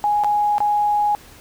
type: tone with dropouts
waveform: sine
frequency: 830.6 Hz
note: G#5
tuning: in tune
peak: -15 dBFS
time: 0.04-1.15 s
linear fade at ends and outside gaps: 0 ms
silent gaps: 0.237-0.245 / 0.582-0.604 s
effects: pink hiss -45 dBFS RMS until 1.4 s

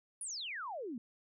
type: exponential sweep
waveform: sine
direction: down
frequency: 10548 to 217.1 Hz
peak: -39 dBFS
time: 0.21-0.98 s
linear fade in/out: 2 ms
effects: none

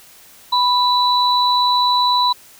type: tone pair together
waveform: sine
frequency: 987.8 / 3960 Hz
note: B5 / B7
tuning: 0 / +4 cents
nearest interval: 2 octaves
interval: 2404 cents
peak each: -14 / -17 dBFS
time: 0.52-2.33 s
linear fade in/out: 10 ms
effects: white hiss -45 dBFS RMS until 2.59 s

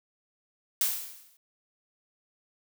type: noise with exponential decay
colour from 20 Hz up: blue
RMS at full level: -24 dBFS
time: 0.81-1.37 s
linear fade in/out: 2 ms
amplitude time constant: 120 ms
effects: none

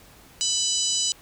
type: harmonic tone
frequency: 994 Hz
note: B5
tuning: 11 cents sharp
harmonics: 3 / 4 / 5 / 6 / 7 / 8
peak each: -29 / -29 / -29 / -29 / -29 / -29 dBFS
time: 0.41-1.12 s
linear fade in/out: 0 ms
effects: pink hiss -51 dBFS RMS until 1.21 s

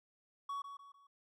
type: tone with echo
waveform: triangle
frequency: 1122 Hz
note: C#6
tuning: 21 cents sharp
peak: -36 dBFS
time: 0.49-0.62 s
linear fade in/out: 5 ms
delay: 150 ms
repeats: 3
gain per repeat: -8 dB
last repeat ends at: 1.07 s
effects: none

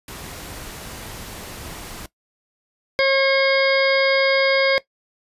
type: noise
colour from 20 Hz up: pink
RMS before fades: -35 dBFS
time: 0.08-2.06 s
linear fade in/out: 2 ms
type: harmonic tone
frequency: 541 Hz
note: C#5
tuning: 42 cents flat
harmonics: 1 / 2 / 3 / 4 / 6 / 7 / 8 / 9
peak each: -16 / -28 / -25 / -20 / -29 / -34 / -34 / -27 dBFS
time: 2.99-4.78 s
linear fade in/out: 0 ms
effects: noise-tail reverb RT60 0.1 s tail -18 dB re dry + resampled to 32000 Hz

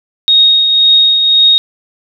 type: tone with tremolo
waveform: sine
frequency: 3737 Hz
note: A#7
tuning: 4 cents sharp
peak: -3 dBFS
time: 0.28-1.58 s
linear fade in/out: 0 ms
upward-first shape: triangle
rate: 1.9 Hz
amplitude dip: 45%
effects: none

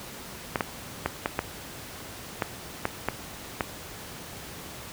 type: clicks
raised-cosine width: 0.5 ms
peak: -9 dBFS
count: 9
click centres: 0.558 / 0.608 / 1.06 / 1.259 / 1.391 / 2.422 / 2.854 / 3.086 / 3.608 s
effects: pink hiss -41 dBFS RMS until 4.92 s + high-pass 60 Hz 12 dB/octave

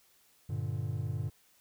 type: chord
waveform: triangle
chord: G minor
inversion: none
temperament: just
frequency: 98 / 117.6 / 147 Hz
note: G2 / Bb2 / D3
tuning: 0 / +16 / +2 cents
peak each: -34 / -34 / -36 dBFS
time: 0.49-1.3 s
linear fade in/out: 10 ms
effects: white hiss -66 dBFS RMS until 1.6 s

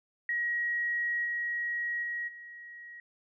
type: tone with level steps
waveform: sine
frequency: 1900 Hz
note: A#6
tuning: 33 cents sharp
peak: -28 / -30 / -32 / -44 dBFS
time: 0.29-3 s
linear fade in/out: 2 ms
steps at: 1.24 / 2.02 / 2.27 s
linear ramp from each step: 20 ms
effects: none

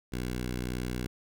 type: tone with notch filter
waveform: 10% pulse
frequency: 61.74 Hz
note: B1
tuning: in tune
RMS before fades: -34 dBFS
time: 0.12-1.07 s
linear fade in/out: 10 ms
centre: 890 Hz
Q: 1.9
effects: none

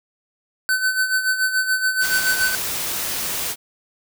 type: tone with tremolo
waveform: square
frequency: 1519 Hz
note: F#6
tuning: 45 cents sharp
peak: -16 dBFS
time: 0.69-2.55 s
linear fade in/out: 0 ms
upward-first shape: sine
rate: 7 Hz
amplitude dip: 65%
type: noise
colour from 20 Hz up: white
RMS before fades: -25 dBFS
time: 2-3.56 s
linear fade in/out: 50 ms
effects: none

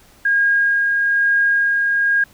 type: tone with tremolo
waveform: sine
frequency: 1627 Hz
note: G#6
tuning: 36 cents flat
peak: -12 dBFS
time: 0.25-2.24 s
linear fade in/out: 5 ms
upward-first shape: sine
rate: 1.1 Hz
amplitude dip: 25%
effects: pink hiss -50 dBFS RMS until 2.33 s

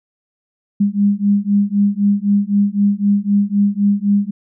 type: beating tone pair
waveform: sine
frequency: 200.6 / 204.5 Hz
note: G3 / G#3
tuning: +40 / -26 cents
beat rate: 3.9 Hz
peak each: -15 dBFS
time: 0.8-4.31 s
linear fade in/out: 10 ms
effects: none

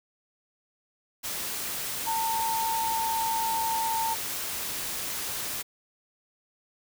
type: tone in noise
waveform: sine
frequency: 900 Hz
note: A5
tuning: 39 cents sharp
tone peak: -26 dBFS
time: 2.06-4.15 s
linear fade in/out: 20 ms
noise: white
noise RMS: -33 dBFS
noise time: 1.23-5.63 s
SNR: +4 dB
effects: none

